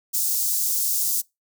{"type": "high-pass noise", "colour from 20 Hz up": "white", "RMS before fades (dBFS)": -23, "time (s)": [0.13, 1.22], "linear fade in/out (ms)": 20, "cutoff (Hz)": 5500, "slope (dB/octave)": 24, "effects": ["noise-tail reverb RT60 0.2 s tail -24 dB re dry"]}